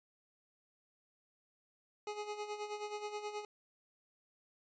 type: tone with tremolo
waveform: 25% pulse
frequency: 418.4 Hz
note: G#4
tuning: 13 cents sharp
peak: -34 dBFS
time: 2.07-3.45 s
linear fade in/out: 2 ms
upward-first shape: sine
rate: 9.4 Hz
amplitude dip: 65%
effects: resampled to 16000 Hz